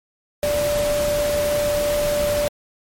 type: tone in noise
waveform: sine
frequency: 587.3 Hz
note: D5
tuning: in tune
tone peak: -18 dBFS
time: 0.43-2.48 s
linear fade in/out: 0 ms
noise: pink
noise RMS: -27 dBFS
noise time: 0.43-2.48 s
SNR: +6 dB
effects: MP3 64 kbps